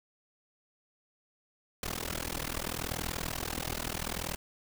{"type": "noise with amplitude modulation", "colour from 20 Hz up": "pink", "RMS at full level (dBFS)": -32, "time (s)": [1.83, 4.36], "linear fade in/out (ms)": 2, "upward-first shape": "sine", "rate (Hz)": 40.7, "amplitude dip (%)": 100, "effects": []}